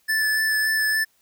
square tone with vibrato, 1747 Hz, A6, 13 cents flat, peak -20 dBFS, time 0.08-1.05 s, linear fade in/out 20 ms, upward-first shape sine, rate 3.5 Hz, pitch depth 12 cents each way, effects white hiss -64 dBFS RMS until 1.21 s

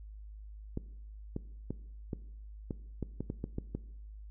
clicks, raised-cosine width 3 ms, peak -22 dBFS, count 11, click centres 0.774 / 1.364 / 1.706 / 2.132 / 2.708 / 3.027 / 3.206 / 3.301 / 3.441 / 3.584 / 3.75 s, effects noise-tail reverb RT60 0.8 s tail -19 dB re dry + added 52 Hz sine -45 dBFS peak until 4.3 s

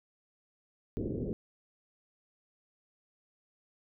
white low-pass noise, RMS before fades -35 dBFS, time 0.97-1.33 s, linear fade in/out 0 ms, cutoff 470 Hz, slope 48 dB/octave, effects none

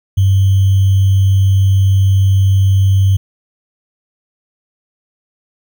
sine tone with sample-and-hold, 96.7 Hz, G2, 23 cents flat, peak -7 dBFS, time 0.17-3.17 s, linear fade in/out 10 ms, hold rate 3150 Hz, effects none

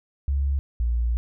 sine tone pair in turn, 69.3 / 58.84 Hz, C#2 / A#1, 0 / +17 cents, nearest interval minor third, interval 283 cents, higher first, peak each -20 / -20 dBFS, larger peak neither, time 0.28-0.59 / 0.8-1.17 s, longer second, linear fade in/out 0 ms, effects none

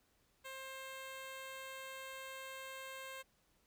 10% pulse tone, 530 Hz, C5, 22 cents sharp, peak -38 dBFS, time 0.44-3.23 s, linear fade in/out 20 ms, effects pink hiss -75 dBFS RMS until 3.66 s

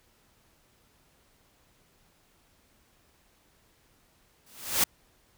white noise with exponential growth, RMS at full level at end -20 dBFS, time 4.46-4.84 s, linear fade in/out 5 ms, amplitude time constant 81 ms, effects pink hiss -65 dBFS RMS until 5.37 s

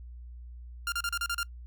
sawtooth tone bursts, 1396.9 Hz, F6, in tune, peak -25 dBFS, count 7, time 0.87-1.431 s, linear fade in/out 2 ms, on 51 ms, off 34 ms, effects noise-tail reverb RT60 0.1 s tail -25 dB re dry + added 60 Hz sine -42 dBFS peak until 1.66 s

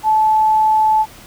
sine tone, 868 Hz, A5, 24 cents flat, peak -10 dBFS, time 0.03-1.06 s, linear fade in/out 50 ms, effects pink hiss -40 dBFS RMS until 1.26 s

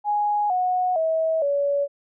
sine tone with pitch steps, 830.6 / 731.5 / 644.2 / 567.3 Hz, G#5 / F#5 / E5 / C#5, 0 / -20 / -40 / +40 cents, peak -19 dBFS, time 0.04-1.88 s, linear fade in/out 50 ms, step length 460 ms, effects none

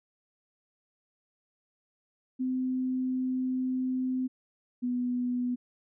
sine tone pair in turn, 256.8 / 246.9 Hz, C4 / B3, -32 / 0 cents, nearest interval minor second, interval 68 cents, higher first, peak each -27 dBFS, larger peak neither, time 2.39-4.28 / 4.82-5.56 s, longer first, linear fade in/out 20 ms, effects none

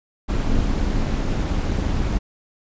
brown noise with amplitude modulation, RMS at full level -18 dBFS, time 0.28-2.19 s, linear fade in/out 20 ms, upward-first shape sine, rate 241 Hz, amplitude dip 60%, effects resampled to 16000 Hz

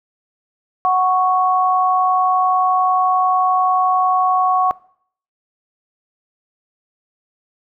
sine tone pair together, 740 / 1108.7 Hz, F#5 / C#6, 0 / 0 cents, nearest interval perfect fifth, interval 700 cents, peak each -15 dBFS, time 0.85-4.71 s, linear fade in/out 0 ms, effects noise-tail reverb RT60 0.6 s tail -21 dB re dry

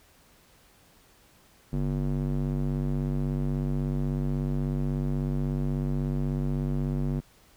square tone with band-pass filter, 48.18 Hz, G1, 29 cents flat, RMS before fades -28 dBFS, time 1.72-7.21 s, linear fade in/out 20 ms, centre 190 Hz, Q 1.5, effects pink hiss -59 dBFS RMS until 7.56 s

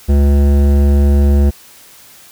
sine tone with hard clipping, 70.9 Hz, C#2, 40 cents sharp, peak -9 dBFS, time 0.08-1.51 s, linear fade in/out 20 ms, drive 14 dB, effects white hiss -41 dBFS RMS until 2.31 s

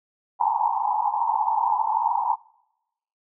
white band-pass noise, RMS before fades -23 dBFS, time 0.39-2.36 s, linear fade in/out 20 ms, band 820 to 970 Hz, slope 96 dB/octave, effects noise-tail reverb RT60 0.9 s tail -25 dB re dry

